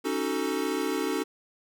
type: chord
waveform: square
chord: D# half-diminished seventh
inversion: third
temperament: equal with one note detuned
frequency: 277.2 / 311.1 / 373 / 440 Hz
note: C#4 / D#4 / F#4 / A4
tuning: 0 / 0 / +14 / 0 cents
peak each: -33 dBFS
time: 0.04-1.24 s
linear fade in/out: 20 ms
effects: none